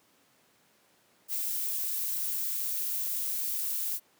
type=noise; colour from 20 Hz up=violet; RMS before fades=-32 dBFS; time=1.28-4 s; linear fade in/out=50 ms; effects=pink hiss -65 dBFS RMS until 4.19 s + high-pass 200 Hz 12 dB/octave